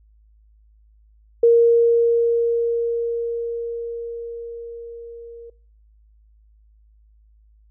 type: tone with level ramp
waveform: sine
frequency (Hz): 467.1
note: A#4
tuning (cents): +3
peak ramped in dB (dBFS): -9 to -36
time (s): 1.43-5.5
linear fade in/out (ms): 5
effects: noise-tail reverb RT60 0.5 s tail -24 dB re dry + added 53 Hz sine -51 dBFS peak until 7.7 s